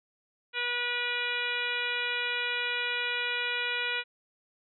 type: harmonic tone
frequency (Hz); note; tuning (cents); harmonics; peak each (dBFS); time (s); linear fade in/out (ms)
485.2; B4; -31; 1 / 2 / 3 / 4 / 5 / 6 / 7 / 8; -41 / -42 / -34 / -37 / -33 / -37 / -39 / -41; 0.53-4.04; 50
effects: none